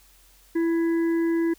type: harmonic tone with a mistuned harmonic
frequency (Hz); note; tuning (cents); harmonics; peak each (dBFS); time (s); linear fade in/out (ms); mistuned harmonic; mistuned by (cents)
333; E4; +18; 1 / 3 / 5 / 6; -20 / -41 / -39 / -42; 0.55-1.54; 10; 3; -24
effects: added 44 Hz sine -57 dBFS peak until 1.58 s + white hiss -57 dBFS RMS until 1.58 s